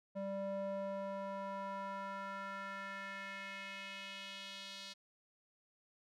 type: tone with band-pass filter sweep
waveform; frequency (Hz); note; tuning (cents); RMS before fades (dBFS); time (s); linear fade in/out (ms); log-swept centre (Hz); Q
square; 196; G3; 0; -44; 0.15-4.94; 20; 480 to 4100; 2.3
effects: none